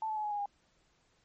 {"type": "tone with pitch steps", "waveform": "sine", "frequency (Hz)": [880, 865.9, 852, 838.3, 824.9, 811.6], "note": ["A5", "A5", "G#5", "G#5", "G#5", "G#5"], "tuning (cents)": [0, -28, 44, 16, -12, -40], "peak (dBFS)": -32, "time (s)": [0.02, 0.458], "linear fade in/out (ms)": 2, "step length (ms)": 73, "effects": ["pink hiss -71 dBFS RMS until 1.24 s", "MP3 32 kbps"]}